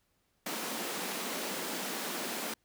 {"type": "high-pass noise", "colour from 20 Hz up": "pink", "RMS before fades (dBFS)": -37, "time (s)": [0.46, 2.54], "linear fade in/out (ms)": 5, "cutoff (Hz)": 190, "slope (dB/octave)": 48, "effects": ["pink hiss -75 dBFS RMS until 2.64 s"]}